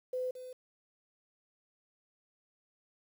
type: tone with echo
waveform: sine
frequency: 507 Hz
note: B4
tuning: 45 cents sharp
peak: -32 dBFS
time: 0.13-0.31 s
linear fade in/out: 5 ms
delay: 220 ms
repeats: 1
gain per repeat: -11 dB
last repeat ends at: 0.53 s
effects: 10-bit